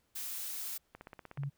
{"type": "noise", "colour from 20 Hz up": "blue", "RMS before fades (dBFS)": -40, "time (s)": [0.15, 0.78], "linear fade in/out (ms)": 10}
{"type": "click train", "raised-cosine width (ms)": 0.5, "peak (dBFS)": -32, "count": 9, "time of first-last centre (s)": [0.95, 1.435], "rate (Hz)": 16.5}
{"type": "tone", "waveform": "sine", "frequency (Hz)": 140, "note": "C#3", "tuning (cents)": 18, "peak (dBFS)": -34, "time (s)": [1.37, 1.5], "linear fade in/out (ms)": 20}
{"effects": ["pink hiss -75 dBFS RMS until 1.57 s"]}